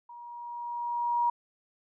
sine tone with level ramp, 953 Hz, A#5, 38 cents sharp, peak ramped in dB -44 to -22 dBFS, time 0.09-1.3 s, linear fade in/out 5 ms, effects none

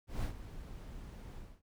brown noise with ADSR envelope, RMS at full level -34 dBFS, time 0.07-1.62 s, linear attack 160 ms, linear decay 97 ms, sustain -13 dB, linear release 250 ms, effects none

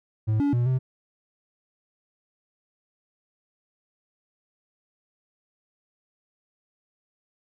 triangle tone with pitch steps, 108.7 / 285.2 / 120.9 / 129.4 Hz, A2 / C#4 / B2 / C3, -21 / +49 / -36 / -19 cents, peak -18 dBFS, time 0.27-0.79 s, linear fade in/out 20 ms, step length 130 ms, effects none

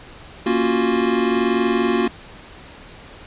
square chord, Gb major seventh, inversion first, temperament equal, 233.1 / 277.2 / 349.2 / 370 Hz, Bb3 / Db4 / F4 / Gb4, 0 / 0 / 0 / 0 cents, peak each -22 / -26 / -22 / -22 dBFS, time 0.46-2.08 s, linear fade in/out 5 ms, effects pink hiss -41 dBFS RMS until 3.26 s + resampled to 8000 Hz

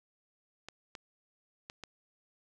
clicks, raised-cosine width 0.2 ms, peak -26 dBFS, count 4, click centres 0.686 / 0.952 / 1.699 / 1.837 s, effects none

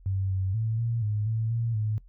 sine tone with pitch steps, 96.1 / 94.9 / 111.4 / 116 / 105 / 111.7 / 115.6 / 107.5 Hz, G2 / F#2 / A2 / A#2 / G#2 / A2 / A#2 / A2, -34 / +44 / +22 / -8 / +19 / +27 / -14 / -40 cents, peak -25 dBFS, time 0.06-1.98 s, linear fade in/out 0 ms, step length 240 ms, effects noise-tail reverb RT60 0.1 s tail -20 dB re dry + added 43 Hz sine -49 dBFS peak until 2.08 s

